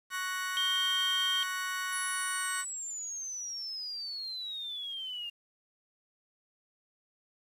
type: chord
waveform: 35% pulse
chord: F# major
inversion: second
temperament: equal with one note detuned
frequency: 1108.7 / 1480 / 1870 Hz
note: C#6 / F#6 / A#6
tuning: 0 / 0 / +5 cents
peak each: -36 / -34 / -38 dBFS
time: 0.1-2.65 s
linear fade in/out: 50 ms
type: tone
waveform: sine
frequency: 3174 Hz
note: G7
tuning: 21 cents sharp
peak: -28 dBFS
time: 0.57-1.43 s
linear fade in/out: 0 ms
type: exponential sweep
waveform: sine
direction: down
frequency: 10548 to 2794 Hz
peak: -36 dBFS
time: 1.92-5.3 s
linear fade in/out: 10 ms
effects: resampled to 32000 Hz + 10-bit